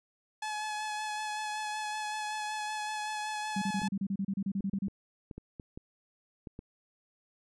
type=tone with vibrato; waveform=sawtooth; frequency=852 Hz; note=G#5; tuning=44 cents sharp; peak=-30 dBFS; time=0.42-3.88 s; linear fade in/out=5 ms; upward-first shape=sine; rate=5.3 Hz; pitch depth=18 cents each way
type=tone bursts; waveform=sine; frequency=195.9 Hz; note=G3; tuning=1 cent flat; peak=-29 dBFS; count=15; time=3.56-4.878 s; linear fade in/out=5 ms; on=58 ms; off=32 ms
type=clicks; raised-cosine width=3 ms; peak=-29 dBFS; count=10; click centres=3.818 / 4.606 / 4.737 / 4.882 / 5.312 / 5.38 / 5.598 / 5.775 / 6.472 / 6.591 s
effects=resampled to 22050 Hz